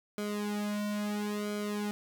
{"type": "tone with flanger", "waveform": "sawtooth", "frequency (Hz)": 207.7, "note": "G#3", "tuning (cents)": 0, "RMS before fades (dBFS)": -34, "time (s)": [0.18, 1.91], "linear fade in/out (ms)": 0, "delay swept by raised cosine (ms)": [1.1, 2.4], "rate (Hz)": 0.74, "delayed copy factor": -0.95, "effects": []}